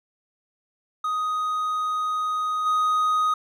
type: tone with level steps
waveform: triangle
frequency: 1249 Hz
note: D#6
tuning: 6 cents sharp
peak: -21 / -17 dBFS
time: 1.04-3.34 s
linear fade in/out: 5 ms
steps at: 2.65 s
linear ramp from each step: 20 ms
effects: none